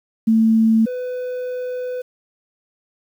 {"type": "tone pair in turn", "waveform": ["sine", "triangle"], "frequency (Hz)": [223, 500.6], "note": ["A3", "B4"], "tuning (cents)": [23, 23], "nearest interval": "octave + major second", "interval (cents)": 1400, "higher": "second", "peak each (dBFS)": [-11, -21], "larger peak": "first", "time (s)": [[0.27, 0.86], [0.86, 2.02]], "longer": "second", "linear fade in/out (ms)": 10, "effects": ["8-bit"]}